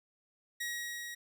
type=tone with level ramp; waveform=sawtooth; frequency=1900 Hz; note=A#6; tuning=33 cents sharp; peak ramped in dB=-31 to -38 dBFS; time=0.6-1.15 s; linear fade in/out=10 ms; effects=none